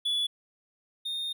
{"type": "tone pair in turn", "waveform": "triangle", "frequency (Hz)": [3425, 3669], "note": ["A7", "A#7"], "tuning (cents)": [-47, -28], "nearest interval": "minor second", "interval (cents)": 119, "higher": "second", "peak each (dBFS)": [-24, -29], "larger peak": "first", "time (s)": [[0.05, 0.27], [1.05, 1.33]], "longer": "second", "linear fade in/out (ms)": 10, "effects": []}